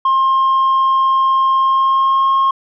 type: tone with pitch glide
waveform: sine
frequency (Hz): 1064 to 1077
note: C6 to C6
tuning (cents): +29 to +50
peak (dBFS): -8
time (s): 0.05-2.51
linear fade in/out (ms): 5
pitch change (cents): +21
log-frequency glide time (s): 1.57-2.32
effects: tanh soft clip ceiling -9 dBFS